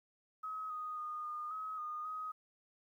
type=tone with pitch steps; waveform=sine; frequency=1274 / 1243 / 1228 / 1220 / 1274 / 1225 / 1259 Hz; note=D#6 / D#6 / D#6 / D#6 / D#6 / D#6 / D#6; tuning=+41 / -2 / -23 / -34 / +41 / -27 / +20 cents; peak=-39 dBFS; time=0.43-2.32 s; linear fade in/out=10 ms; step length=270 ms; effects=12-bit